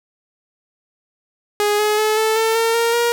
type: tone with pitch steps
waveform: sawtooth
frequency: 415.2 / 422.9 / 430.8 / 438.9 / 447.1 / 455.4 / 463.9 / 472.6 Hz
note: G#4 / G#4 / A4 / A4 / A4 / A#4 / A#4 / A#4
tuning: 0 / +31 / -37 / -4 / +28 / -40 / -8 / +24 cents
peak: -11 dBFS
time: 1.6-3.12 s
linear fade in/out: 0 ms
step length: 190 ms
effects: none